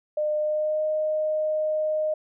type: tone with pitch glide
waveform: sine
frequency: 605 to 617.7 Hz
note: D#5 to D#5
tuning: -49 to -13 cents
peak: -22 dBFS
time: 0.17-2.14 s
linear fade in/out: 5 ms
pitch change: +36 cents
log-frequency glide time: 0.36-0.83 s
effects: none